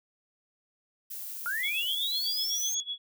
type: noise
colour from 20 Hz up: violet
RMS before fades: -39 dBFS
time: 1.1-2.75 s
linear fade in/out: 10 ms
type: linear sweep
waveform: sine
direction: up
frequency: 1370 to 6710 Hz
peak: -29 dBFS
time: 1.46-2.8 s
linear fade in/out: 0 ms
type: tone with tremolo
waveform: sine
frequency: 3369 Hz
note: G#7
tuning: 24 cents sharp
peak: -30 dBFS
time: 1.63-2.98 s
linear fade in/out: 5 ms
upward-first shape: sine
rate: 8 Hz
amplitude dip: 90%
effects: none